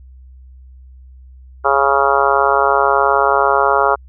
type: harmonic tone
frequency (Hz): 138.59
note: C#3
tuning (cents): 0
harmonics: 3 / 4 / 5 / 6 / 7 / 8 / 9 / 10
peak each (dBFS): -19 / -19 / -19 / -19 / -19 / -19 / -19 / -19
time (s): 1.64-3.96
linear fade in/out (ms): 20
effects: added 64 Hz sine -37 dBFS peak until 4.08 s